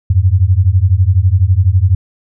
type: beating tone pair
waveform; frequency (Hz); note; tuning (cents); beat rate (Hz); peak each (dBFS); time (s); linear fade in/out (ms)
sine; 87.31 / 99.31; F2 / G2; 0 / +23; 12; -10; 0.1-1.95; 5
effects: none